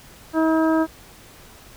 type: harmonic tone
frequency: 320 Hz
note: D#4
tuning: 49 cents sharp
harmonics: 1 / 2 / 3 / 4 / 5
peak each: -17 / -23 / -27 / -29 / -31 dBFS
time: 0.33-0.87 s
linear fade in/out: 50 ms
effects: pink hiss -46 dBFS RMS until 1.76 s